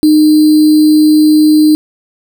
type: tone with sample-and-hold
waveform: sine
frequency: 306.2 Hz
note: D#4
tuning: 28 cents flat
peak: -3 dBFS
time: 0.03-1.75 s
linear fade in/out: 0 ms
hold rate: 4410 Hz
effects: none